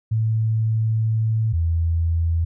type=tone pair in turn; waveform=sine; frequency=110.9 / 83.08 Hz; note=A2 / E2; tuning=+14 / +14 cents; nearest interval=perfect fourth; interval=500 cents; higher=first; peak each=-17 dBFS; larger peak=neither; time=0.11-1.53 / 1.53-2.45 s; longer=first; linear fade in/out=10 ms; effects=none